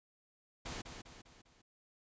pink noise with echo, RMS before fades -43 dBFS, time 0.65-0.82 s, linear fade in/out 10 ms, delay 200 ms, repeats 4, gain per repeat -6 dB, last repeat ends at 1.62 s, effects resampled to 16000 Hz

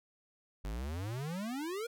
square exponential sweep, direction up, 46.68 to 483.7 Hz, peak -37 dBFS, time 0.64-1.87 s, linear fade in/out 10 ms, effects none

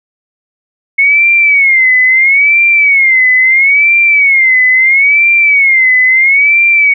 sine tone with vibrato, 2183 Hz, C#7, 27 cents flat, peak -4 dBFS, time 0.98-6.94 s, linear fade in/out 10 ms, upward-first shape sine, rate 0.75 Hz, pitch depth 140 cents each way, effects none

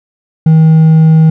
triangle tone with hard clipping, 159.3 Hz, D#3, 41 cents sharp, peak -3 dBFS, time 0.46-1.3 s, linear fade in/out 5 ms, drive 5 dB, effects none

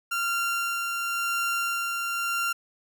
30% pulse tone with tremolo, 1383 Hz, F6, 17 cents flat, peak -22 dBFS, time 0.11-2.53 s, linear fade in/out 10 ms, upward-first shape sine, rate 0.93 Hz, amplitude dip 30%, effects none

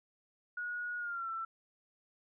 sine tone with pitch glide, 1451 to 1338.3 Hz, F#6 to E6, -34 to +26 cents, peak -36 dBFS, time 0.57-1.45 s, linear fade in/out 5 ms, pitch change -140 cents, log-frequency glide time 0.98-1.29 s, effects none

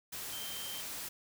sine tone in noise, 3136 Hz, G7, in tune, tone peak -44 dBFS, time 0.32-0.81 s, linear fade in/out 10 ms, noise white, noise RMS -42 dBFS, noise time 0.12-1.09 s, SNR -5 dB, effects none

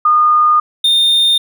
sine / triangle tone pair in turn, 1222 / 3638 Hz, D#6 / A#7, -32 / -43 cents, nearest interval octave + perfect fifth, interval 1889 cents, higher second, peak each -7 dBFS, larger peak neither, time 0.05-0.6 / 0.84-1.38 s, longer first, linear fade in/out 5 ms, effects none

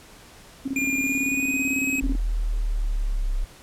sine tone with tremolo, 270 Hz, C#4, 45 cents flat, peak -23 dBFS, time 0.65-2.16 s, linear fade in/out 10 ms, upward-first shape square, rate 18 Hz, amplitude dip 75%
square tone with pitch glide, 2408 to 2544 Hz, D7 to D#7, +43 to +38 cents, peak -24 dBFS, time 0.76-2 s, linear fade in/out 2 ms, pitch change +95 cents, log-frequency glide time 0.99-1.78 s
sine linear sweep, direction down, 41.41 to 33 Hz, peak -21 dBFS, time 2.02-3.45 s, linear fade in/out 10 ms
effects pink hiss -48 dBFS RMS until 3.62 s + low-pass 12000 Hz 12 dB/octave

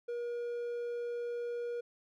triangle tone, 477.3 Hz, A#4, 41 cents sharp, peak -33 dBFS, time 0.08-1.81 s, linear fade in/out 10 ms, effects none

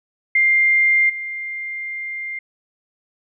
sine tone with level steps, 2100 Hz, C7, 6 cents sharp, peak -12 / -25 dBFS, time 0.35-2.39 s, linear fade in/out 5 ms, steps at 1.09 s, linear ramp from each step 10 ms, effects none

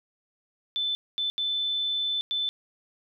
sine tone bursts at uneven times, 3520 Hz, A7, in tune, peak -25 dBFS, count 4, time 0.76-0.95 / 1.18-1.3 / 1.38-2.21 / 2.31-2.49 s, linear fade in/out 0 ms, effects none

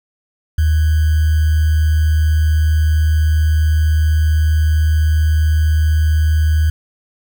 sine tone with sample-and-hold, 77.78 Hz, D#2, in tune, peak -10 dBFS, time 0.58-6.7 s, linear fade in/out 5 ms, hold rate 1575 Hz, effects none

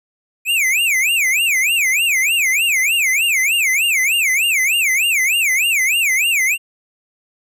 square tone with vibrato, 2390 Hz, D7, 30 cents sharp, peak -14 dBFS, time 0.45-6.58 s, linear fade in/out 50 ms, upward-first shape sine, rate 3.3 Hz, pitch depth 290 cents each way, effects none

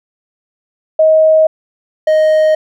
sine / triangle tone pair in turn, 631 / 623 Hz, D#5 / D#5, +24 / +2 cents, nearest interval unison, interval 22 cents, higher first, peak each -5 dBFS, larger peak neither, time 0.99-1.47 / 2.07-2.55 s, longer neither, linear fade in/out 5 ms, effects none

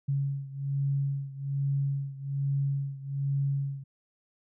sine beating tone pair, 138.59 / 139.79 Hz, C#3 / C#3, 0 / +15 cents, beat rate 1.2 Hz, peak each -29 / -32 dBFS, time 0.08-3.84 s, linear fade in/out 10 ms, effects none

